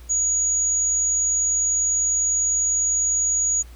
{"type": "tone", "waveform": "sine", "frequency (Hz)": 6770, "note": "G#8", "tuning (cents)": 32, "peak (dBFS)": -18, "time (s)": [0.09, 3.63], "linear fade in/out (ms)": 20, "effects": ["added 59 Hz sine -40 dBFS peak until 3.75 s", "pink hiss -52 dBFS RMS until 3.75 s"]}